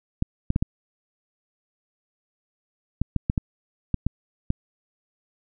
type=clicks; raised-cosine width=5 ms; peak=-9 dBFS; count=11; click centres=0.224 / 0.504 / 0.561 / 0.625 / 3.016 / 3.163 / 3.299 / 3.378 / 3.943 / 4.066 / 4.504 s; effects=none